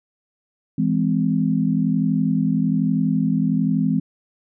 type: chord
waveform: sine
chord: E augmented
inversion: none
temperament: just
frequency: 164.81 / 206 / 257.5 Hz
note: E3 / G#3 / B#3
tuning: 0 / -14 / -28 cents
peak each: -21 dBFS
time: 0.78-4 s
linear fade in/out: 5 ms
effects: none